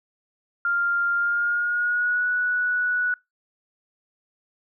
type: tone with pitch glide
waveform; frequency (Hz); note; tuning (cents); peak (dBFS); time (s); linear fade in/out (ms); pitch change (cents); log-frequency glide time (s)
sine; 1396.9 to 1473.1; F6 to F#6; 0 to -8; -20; 0.65-3.14; 2; +92; 1.15-2.28
effects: noise-tail reverb RT60 0.2 s tail -23 dB re dry